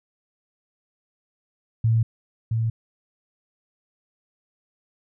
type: tone with echo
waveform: sine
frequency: 113.2 Hz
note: A2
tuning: 50 cents sharp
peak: -16 dBFS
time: 1.84-2.03 s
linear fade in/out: 5 ms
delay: 670 ms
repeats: 1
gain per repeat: -4 dB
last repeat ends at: 2.7 s
effects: none

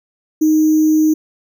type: tone with sample-and-hold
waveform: sine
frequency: 311.1 Hz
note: D#4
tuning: in tune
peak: -9 dBFS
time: 0.41-1.14 s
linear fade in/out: 10 ms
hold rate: 6300 Hz
effects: none

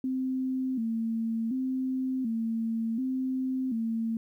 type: tone with vibrato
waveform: sine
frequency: 242.6 Hz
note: B3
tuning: 31 cents flat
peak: -27 dBFS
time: 0.04-4.17 s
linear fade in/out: 2 ms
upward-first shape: square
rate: 0.68 Hz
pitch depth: 120 cents each way
effects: 11-bit

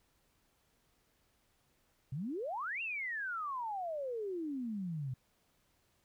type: exponential two-way sweep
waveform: sine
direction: up then down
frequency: 123.47 to 2794 to 123.47 Hz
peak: -36 dBFS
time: 2.12-5.14 s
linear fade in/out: 5 ms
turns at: 2.82 s
effects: pink hiss -74 dBFS RMS until 6.04 s

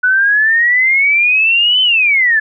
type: exponential two-way sweep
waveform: sine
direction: up then down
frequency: 1477 to 3068 to 1704 Hz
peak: -8 dBFS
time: 0.03-2.4 s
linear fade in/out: 10 ms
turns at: 1.82 s
effects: none

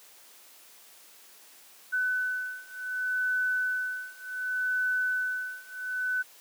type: beating tone pair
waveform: sine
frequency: 1503 / 1503.67 Hz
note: F#6 / F#6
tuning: +27 / +27 cents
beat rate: 0.67 Hz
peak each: -31 / -30 dBFS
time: 1.92-6.23 s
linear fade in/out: 20 ms
effects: white hiss -54 dBFS RMS until 6.4 s + high-pass 300 Hz 12 dB/octave

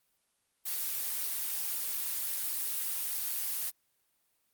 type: noise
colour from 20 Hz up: blue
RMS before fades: -34 dBFS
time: 0.65-3.71 s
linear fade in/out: 20 ms
effects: white hiss -75 dBFS RMS until 4.53 s + Opus 32 kbps

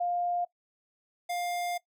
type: tone pair in turn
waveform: sine / square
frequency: 704 / 704 Hz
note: F5 / F5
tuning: +14 / +14 cents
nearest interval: unison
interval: 0 cents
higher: neither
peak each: -27 / -31 dBFS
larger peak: first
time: 0-0.45 / 1.29-1.78 s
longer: second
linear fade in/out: 10 ms
effects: noise-tail reverb RT60 0.1 s tail -19 dB re dry

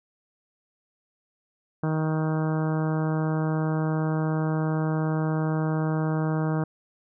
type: harmonic tone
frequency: 157.1 Hz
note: D#3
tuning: 17 cents sharp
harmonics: 1 / 2 / 3 / 4 / 5 / 6 / 7 / 8 / 9 / 10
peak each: -24 / -30 / -34 / -36 / -38 / -40 / -41 / -42 / -43 / -44 dBFS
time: 1.83-6.64 s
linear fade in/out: 5 ms
effects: none

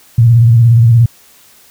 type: tone with vibrato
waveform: sine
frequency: 116.54 Hz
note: A#2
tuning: in tune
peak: -3 dBFS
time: 0.18-1.06 s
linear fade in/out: 5 ms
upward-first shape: square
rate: 17 Hz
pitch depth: 61 cents each way
effects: white hiss -44 dBFS RMS until 1.7 s

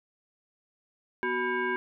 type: tone with frequency modulation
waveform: sine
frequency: 987.8 Hz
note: B5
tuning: in tune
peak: -26 dBFS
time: 1.23-1.76 s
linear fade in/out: 0 ms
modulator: 616 Hz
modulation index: 1.6
effects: none

